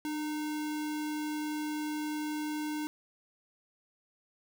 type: tone with sample-and-hold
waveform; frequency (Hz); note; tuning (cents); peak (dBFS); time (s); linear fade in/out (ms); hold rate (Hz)
sine; 301.9; D4; +48; -32; 0.05-2.87; 0; 1225
effects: none